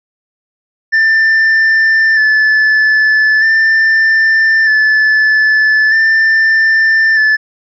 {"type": "tone with vibrato", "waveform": "triangle", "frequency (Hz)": 1760, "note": "A6", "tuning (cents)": 0, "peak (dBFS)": -5, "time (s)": [0.92, 7.37], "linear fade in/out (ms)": 20, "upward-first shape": "square", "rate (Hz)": 0.4, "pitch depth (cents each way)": 23, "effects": ["resampled to 16000 Hz"]}